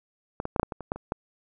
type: clicks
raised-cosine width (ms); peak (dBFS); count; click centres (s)
1; -16 / -16 / -14 / -6 / -10 / -19 / -23 / -13 / -24 / -13; 10; 0.401 / 0.454 / 0.562 / 0.597 / 0.631 / 0.722 / 0.807 / 0.919 / 0.96 / 1.121
effects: none